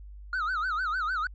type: tone with vibrato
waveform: sine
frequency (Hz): 1371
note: F6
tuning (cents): -32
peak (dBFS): -24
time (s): 0.33-1.27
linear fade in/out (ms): 2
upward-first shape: sine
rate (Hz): 6.6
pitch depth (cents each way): 200
effects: tanh soft clip ceiling -26 dBFS + added 50 Hz sine -42 dBFS peak until 1.34 s